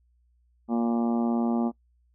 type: harmonic tone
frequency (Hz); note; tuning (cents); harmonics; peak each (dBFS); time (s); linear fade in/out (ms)
117.3; A#2; +11; 2 / 3 / 4 / 5 / 6 / 7 / 8 / 9 / 10; -23 / -32 / -40 / -38 / -37 / -37 / -44 / -47 / -44; 0.68-1.72; 50
effects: noise-tail reverb RT60 0.1 s tail -22 dB re dry + added 60 Hz sine -62 dBFS peak until 2.14 s